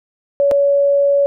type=tone with dropouts; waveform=sine; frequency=564 Hz; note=C#5; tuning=30 cents sharp; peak=-10 dBFS; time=0.4-1.26 s; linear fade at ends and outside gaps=0 ms; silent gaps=0.512-0.517 s; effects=none